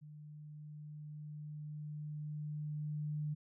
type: tone with level ramp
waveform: sine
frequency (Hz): 150.3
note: D3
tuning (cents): +40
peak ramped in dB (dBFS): -50 to -35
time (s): 0.01-3.35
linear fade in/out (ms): 20
effects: none